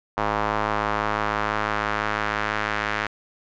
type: tone with band-pass filter sweep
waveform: square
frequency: 53 Hz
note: G#1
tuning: 36 cents sharp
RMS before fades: -25 dBFS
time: 0.17-3.07 s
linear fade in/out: 5 ms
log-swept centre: 1000 to 1700 Hz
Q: 1.6
effects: resampled to 16000 Hz